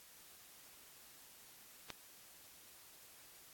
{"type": "click", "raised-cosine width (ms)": 0.2, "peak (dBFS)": -26, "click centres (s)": 1.903, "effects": ["white hiss -60 dBFS RMS until 3.53 s", "AAC 64 kbps"]}